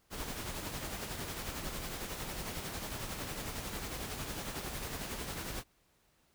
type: noise with tremolo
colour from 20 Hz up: pink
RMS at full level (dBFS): -39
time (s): 0.1-5.64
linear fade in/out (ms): 50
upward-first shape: sine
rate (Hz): 11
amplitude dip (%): 40
effects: pink hiss -71 dBFS RMS until 6.34 s